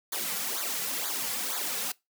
white noise with flanger, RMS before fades -32 dBFS, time 0.12-1.92 s, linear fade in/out 5 ms, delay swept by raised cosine 0.36 to 3.26 ms, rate 2.1 Hz, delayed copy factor -0.95, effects noise-tail reverb RT60 0.2 s tail -22 dB re dry + high-pass 200 Hz 12 dB/octave

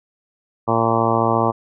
harmonic tone, 114.4 Hz, A#2, 32 cents flat, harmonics 1 / 2 / 3 / 4 / 5 / 6 / 7 / 8 / 9 / 10, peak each -24 / -24 / -24 / -24 / -24 / -24 / -24 / -24 / -24 / -24 dBFS, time 0.67-1.52 s, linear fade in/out 20 ms, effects none

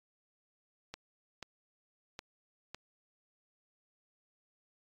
clicks, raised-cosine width 0.2 ms, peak -25 dBFS, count 4, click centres 0.94 / 1.427 / 2.191 / 2.746 s, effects AAC 64 kbps

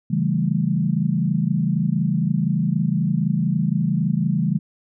sine chord, A dominant seventh, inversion first, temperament equal, 138.59 / 164.81 / 196 / 220 Hz, C#3 / E3 / G3 / A3, 0 / 0 / 0 / 0 cents, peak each -24 / -21 / -23 / -26 dBFS, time 0.1-4.59 s, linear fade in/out 10 ms, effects none

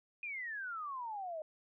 sine exponential sweep, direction down, 2489 to 607 Hz, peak -39 dBFS, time 0.23-1.42 s, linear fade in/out 2 ms, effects none

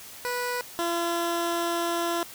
15% pulse tone pair in turn, 490.8 / 340.7 Hz, B4 / F4, -11 / -43 cents, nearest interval tritone, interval 632 cents, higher first, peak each -21 / -19 dBFS, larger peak second, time 0.25-0.61 / 0.79-2.23 s, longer second, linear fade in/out 0 ms, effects white hiss -44 dBFS RMS until 2.34 s

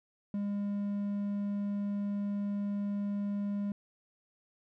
triangle tone with hard clipping, 202.7 Hz, G#3, 42 cents flat, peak -32 dBFS, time 0.34-3.72 s, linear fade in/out 2 ms, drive 6 dB, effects none

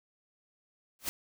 white noise with exponential growth, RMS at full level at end -28 dBFS, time 0.99-1.09 s, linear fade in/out 0 ms, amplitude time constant 20 ms, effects none

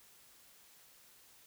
silence, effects white hiss -62 dBFS RMS until 1.46 s

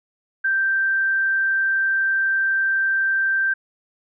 sine tone, 1568 Hz, G6, in tune, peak -17 dBFS, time 0.44-3.54 s, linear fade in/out 10 ms, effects none

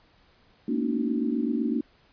sine tone cluster, 216.5 / 234.8 / 282.8 / 310.5 / 370.2 Hz, A3 / A#3 / C#4 / D#4 / F#4, -28 / +13 / +35 / -3 / +1 cents, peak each -35 / -27 / -29 / -31 / -35 dBFS, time 0.68-1.81 s, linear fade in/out 5 ms, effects pink hiss -61 dBFS RMS until 2.12 s + resampled to 11025 Hz

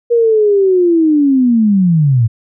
sine linear sweep, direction down, 478.4 to 107.4 Hz, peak -7 dBFS, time 0.1-2.28 s, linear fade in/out 20 ms, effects none

